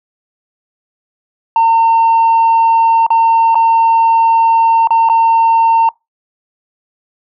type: tone with dropouts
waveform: sine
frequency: 910 Hz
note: A#5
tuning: 42 cents flat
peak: -4 dBFS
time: 1.56-5.89 s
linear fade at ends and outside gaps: 2 ms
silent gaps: 3.065-3.104 / 3.546-3.554 / 4.873-4.906 / 5.089-5.097 s
effects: noise-tail reverb RT60 0.2 s tail -26 dB re dry + tanh soft clip ceiling -5 dBFS